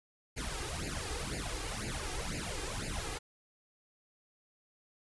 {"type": "noise with flanger", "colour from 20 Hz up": "pink", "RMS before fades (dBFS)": -38, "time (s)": [0.36, 3.19], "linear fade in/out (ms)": 20, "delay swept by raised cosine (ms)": [0.42, 2.52], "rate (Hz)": 2, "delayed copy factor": 0.9, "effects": ["resampled to 24000 Hz"]}